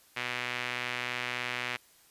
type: tone with band-pass filter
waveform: sawtooth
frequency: 123.47 Hz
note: B2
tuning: in tune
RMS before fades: -35 dBFS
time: 0.16-1.77 s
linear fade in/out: 10 ms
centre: 2300 Hz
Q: 2
effects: white hiss -61 dBFS RMS until 2.1 s + resampled to 32000 Hz